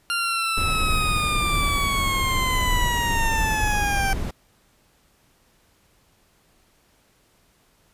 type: linear sweep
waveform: 20% pulse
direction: down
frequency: 1396.9 to 775 Hz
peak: -17 dBFS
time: 0.1-4.13 s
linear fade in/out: 0 ms
type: noise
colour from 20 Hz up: brown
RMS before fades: -25 dBFS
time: 0.57-4.31 s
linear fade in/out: 5 ms
effects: pink hiss -61 dBFS RMS until 7.93 s + resampled to 32000 Hz